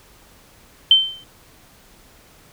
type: tone with exponential decay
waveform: sine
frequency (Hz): 3100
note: G7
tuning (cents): -20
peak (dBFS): -5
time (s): 0.91-1.24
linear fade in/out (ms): 2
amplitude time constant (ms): 71
effects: pink hiss -50 dBFS RMS until 2.52 s